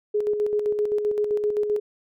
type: tone with tremolo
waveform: sine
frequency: 418.4 Hz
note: G#4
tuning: 13 cents sharp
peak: -19 dBFS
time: 0.14-1.8 s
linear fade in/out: 10 ms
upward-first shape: square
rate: 7.7 Hz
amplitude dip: 45%
effects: none